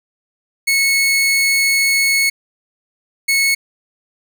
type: tone bursts at uneven times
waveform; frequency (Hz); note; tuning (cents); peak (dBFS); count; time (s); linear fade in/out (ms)
sawtooth; 2197; C#7; -16; -9; 2; 0.67-2.3 / 3.28-3.55; 10
effects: none